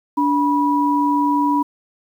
sine tone pair together, 290 / 975.4 Hz, D4 / B5, -22 / -22 cents, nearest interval octave + major sixth, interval 2100 cents, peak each -17 dBFS, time 0.17-1.63 s, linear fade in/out 10 ms, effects 8-bit

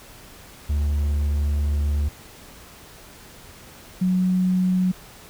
triangle / sine tone pair in turn, 73 / 183.95 Hz, D2 / F#3, -10 / -10 cents, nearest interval octave + major third, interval 1600 cents, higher second, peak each -17 dBFS, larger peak neither, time 0.69-2.09 / 4.01-4.92 s, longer first, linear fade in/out 10 ms, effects pink hiss -45 dBFS RMS until 5.29 s

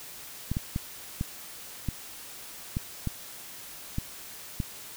clicks, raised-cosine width 5 ms, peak -16 dBFS, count 9, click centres 0.516 / 0.569 / 0.761 / 1.211 / 1.887 / 2.769 / 3.073 / 3.984 / 4.602 s, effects white hiss -44 dBFS RMS until 4.96 s

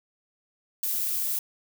violet noise, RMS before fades -28 dBFS, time 0.83-1.39 s, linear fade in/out 2 ms, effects none

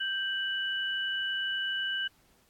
sine tone pair together, 1568 / 2960 Hz, G6 / F#7, 0 / 0 cents, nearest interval major seventh, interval 1100 cents, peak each -32 / -32 dBFS, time 0-2.08 s, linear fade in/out 10 ms, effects pink hiss -66 dBFS RMS until 2.49 s + AAC 64 kbps

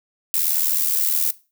violet noise with amplitude modulation, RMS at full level -17 dBFS, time 0.34-1.31 s, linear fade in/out 0 ms, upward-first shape sine, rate 79.3 Hz, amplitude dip 70%, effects noise-tail reverb RT60 0.3 s tail -18 dB re dry

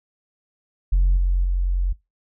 sine tone with level steps, 45 Hz, F#1, 47 cents flat, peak -12 / -15 / -17 dBFS, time 0.92-1.93 s, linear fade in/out 10 ms, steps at 1.17 / 1.44 s, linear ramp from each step 5 ms, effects noise-tail reverb RT60 0.2 s tail -21 dB re dry + tanh soft clip ceiling -11 dBFS

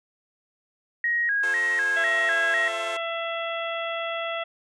sine tone with vibrato, 1760 Hz, A6, in tune, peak -21 dBFS, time 1.04-2.68 s, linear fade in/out 2 ms, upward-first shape square, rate 2 Hz, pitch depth 120 cents each way
10% pulse chord, F major, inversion none, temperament equal with one note detuned, 349.2 / 440 / 530.6 Hz, F4 / A4 / C5, 0 / 0 / +24 cents, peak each -32 / -29 / -30 dBFS, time 1.43-2.97 s, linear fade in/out 5 ms
harmonic tone, 668 Hz, E5, 23 cents sharp, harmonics 1 / 2 / 3 / 4 / 5, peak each -30 / -33 / -35 / -36 / -37 dBFS, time 1.96-4.44 s, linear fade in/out 10 ms
effects resampled to 24000 Hz

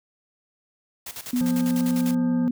white noise with tremolo, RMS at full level -35 dBFS, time 1.06-2.15 s, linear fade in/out 5 ms, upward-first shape square, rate 10 Hz, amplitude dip 75%
sine tone with pitch glide, 246.9 to 244.9 Hz, B3 to B3, 0 to -14 cents, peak -20 dBFS, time 1.33-2.51 s, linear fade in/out 5 ms, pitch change -14 cents, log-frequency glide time 2.04-2.36 s
harmonic tone, 175.9 Hz, F3, 13 cents sharp, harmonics 1 / 3 / 5 / 7 / 9, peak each -27 / -37 / -42 / -49 / -48 dBFS, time 1.41-2.48 s, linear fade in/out 0 ms
effects none

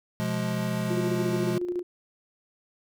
square chord, F diminished, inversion second, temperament just, 125.72 / 174.61 / 209.5 Hz, Cb3 / F3 / Ab3, +31 / 0 / +15 cents, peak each -32 / -32 / -31 dBFS, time 0.2-1.58 s, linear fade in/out 0 ms
sine tone with tremolo, 354.8 Hz, F4, 27 cents sharp, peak -25 dBFS, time 0.9-1.83 s, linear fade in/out 10 ms, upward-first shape square, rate 14 Hz, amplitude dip 50%
effects none

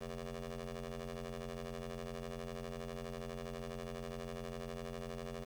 15% pulse ring-modulated tone, 87.4 Hz, F2, 2 cents sharp, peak -33 dBFS, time 0-5.45 s, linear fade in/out 20 ms, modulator 312 Hz, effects low-pass 8000 Hz 12 dB/octave + 10-bit

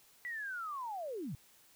sine linear sweep, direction down, 1975.5 to 110 Hz, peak -38 dBFS, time 0.25-1.35 s, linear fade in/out 0 ms, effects white hiss -64 dBFS RMS until 1.75 s

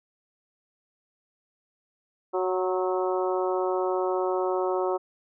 harmonic tone with a mistuned harmonic, 185 Hz, F#3, in tune, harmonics 2 / 3 / 4 / 5 / 6 / 7, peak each -26 / -30 / -32 / -34 / -36 / -37 dBFS, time 2.33-4.98 s, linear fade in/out 20 ms, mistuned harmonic 6, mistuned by -26 cents, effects none

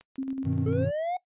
click train, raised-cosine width 0.2 ms, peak -33 dBFS, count 4, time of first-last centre 0.01-0.452 s, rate 6.79 Hz
sine tone with tremolo, 266.8 Hz, C4, 34 cents sharp, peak -27 dBFS, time 0.18-0.85 s, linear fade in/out 5 ms, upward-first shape square, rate 10 Hz, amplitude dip 45%
triangle chord, G augmented, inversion none, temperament equal, 98 / 123.47 / 155.56 Hz, G2 / B2 / D#3, 0 / 0 / 0 cents, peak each -28 / -29 / -28 dBFS, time 0.44-0.91 s, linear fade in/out 20 ms
triangle linear sweep, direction up, 427.3 to 740 Hz, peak -25 dBFS, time 0.66-1.17 s, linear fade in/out 5 ms
effects noise-tail reverb RT60 0.1 s tail -19 dB re dry + resampled to 8000 Hz

